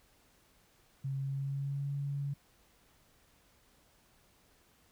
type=tone with pitch glide; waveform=sine; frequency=135.9 to 141.1 Hz; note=C#3 to C#3; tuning=-34 to +31 cents; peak=-33 dBFS; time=1.04-2.34 s; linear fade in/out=10 ms; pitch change=+65 cents; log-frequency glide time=1.16-1.92 s; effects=pink hiss -67 dBFS RMS until 4.91 s